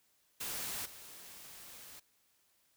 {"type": "noise with level steps", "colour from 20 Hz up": "white", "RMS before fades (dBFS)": [-40, -52], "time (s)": [0.4, 2], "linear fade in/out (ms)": 10, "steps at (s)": 0.85, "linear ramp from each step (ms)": 10, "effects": ["white hiss -73 dBFS RMS until 2.76 s"]}